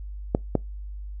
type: clicks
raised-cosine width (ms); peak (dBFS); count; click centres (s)
2; -6; 2; 0.349 / 0.553
effects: noise-tail reverb RT60 0.2 s tail -26 dB re dry + added 50 Hz sine -33 dBFS peak until 1.2 s